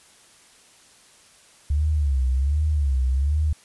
sine tone with vibrato, 70.2 Hz, C#2, 22 cents sharp, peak -18 dBFS, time 1.7-3.53 s, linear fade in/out 5 ms, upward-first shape sine, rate 1.3 Hz, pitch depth 160 cents each way, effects white hiss -53 dBFS RMS until 3.64 s + resampled to 24000 Hz

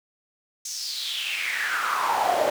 brown noise with high-pass filter sweep, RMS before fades -26 dBFS, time 0.65-2.5 s, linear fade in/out 5 ms, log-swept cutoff 6300 to 560 Hz, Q 5.6, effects none

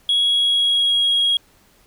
triangle tone with pitch glide, 3330 to 3292 Hz, G#7 to G#7, +4 to -16 cents, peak -12 dBFS, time 0.09-1.37 s, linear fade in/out 2 ms, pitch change -20 cents, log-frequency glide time 0.21-1.17 s, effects tanh soft clip ceiling -10 dBFS + pink hiss -55 dBFS RMS until 1.86 s

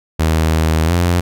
sawtooth tone with pitch glide, 79.7 to 87.42 Hz, D#2 to F2, +42 to +2 cents, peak -8 dBFS, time 0.19-1.21 s, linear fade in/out 10 ms, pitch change +160 cents, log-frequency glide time 0.85-0.93 s, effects none

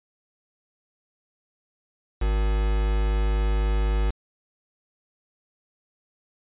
triangle tone with quantisation, 51.91 Hz, G#1, in tune, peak -18 dBFS, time 2.21-4.11 s, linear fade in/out 10 ms, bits 5, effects resampled to 8000 Hz

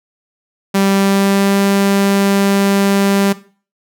sawtooth tone with pitch glide, 196 to 198.05 Hz, G3 to G3, 0 to +18 cents, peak -7 dBFS, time 0.74-3.33 s, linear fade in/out 10 ms, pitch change +18 cents, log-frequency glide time 0.93-1.57 s, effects noise-tail reverb RT60 0.4 s tail -17 dB re dry

